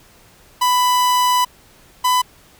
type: tone pair in turn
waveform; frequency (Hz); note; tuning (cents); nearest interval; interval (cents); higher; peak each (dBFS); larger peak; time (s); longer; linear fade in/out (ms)
45% pulse; 994 / 999.8; B5 / B5; +11 / +21; unison; 10; second; -13; neither; 0.61-1.45 / 2.04-2.22; first; 10
effects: pink hiss -49 dBFS RMS until 2.59 s